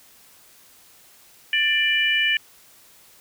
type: harmonic tone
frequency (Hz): 591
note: D5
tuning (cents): +11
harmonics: 3 / 4 / 5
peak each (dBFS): -22 / -22 / -22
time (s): 1.53-2.37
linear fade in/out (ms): 2
effects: white hiss -52 dBFS RMS until 3.2 s